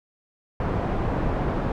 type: low-pass noise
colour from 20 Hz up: pink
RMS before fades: -25 dBFS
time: 0.6-1.72 s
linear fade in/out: 2 ms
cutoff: 980 Hz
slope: 12 dB/octave
effects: none